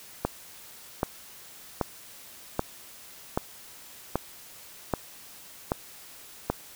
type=click train; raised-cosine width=1 ms; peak=-10 dBFS; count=9; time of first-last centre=0.25-6.5 s; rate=1.28 Hz; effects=white hiss -48 dBFS RMS until 6.75 s